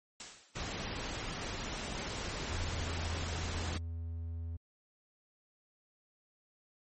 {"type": "noise with exponential decay", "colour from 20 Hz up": "white", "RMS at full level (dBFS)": -42, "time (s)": [0.2, 0.76], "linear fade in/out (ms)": 2, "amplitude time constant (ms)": 120}
{"type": "noise", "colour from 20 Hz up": "pink", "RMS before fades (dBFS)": -39, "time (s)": [0.55, 3.78], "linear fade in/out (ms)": 10}
{"type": "tone", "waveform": "triangle", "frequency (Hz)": 83, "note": "E2", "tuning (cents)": 12, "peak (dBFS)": -35, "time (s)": [2.49, 4.57], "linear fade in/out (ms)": 10}
{"effects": ["MP3 32 kbps"]}